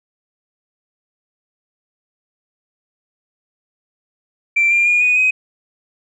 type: tone with pitch steps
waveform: sine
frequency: 2349 / 2390 / 2432 / 2474 / 2518 Hz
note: D7 / D7 / D#7 / D#7 / D#7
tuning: 0 / +30 / -40 / -10 / +20 cents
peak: -10 dBFS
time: 4.56-5.31 s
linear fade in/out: 10 ms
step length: 150 ms
effects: tanh soft clip ceiling -7 dBFS